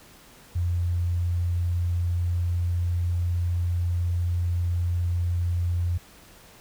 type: tone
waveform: sine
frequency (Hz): 87.31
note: F2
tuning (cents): 0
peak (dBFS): -22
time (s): 0.55-5.98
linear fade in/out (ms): 10
effects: pink hiss -51 dBFS RMS until 6.6 s